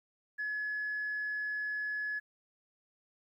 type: tone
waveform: sine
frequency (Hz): 1700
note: G#6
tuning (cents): +40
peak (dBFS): -32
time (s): 0.38-2.2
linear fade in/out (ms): 20
effects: tanh soft clip ceiling -29 dBFS + 12-bit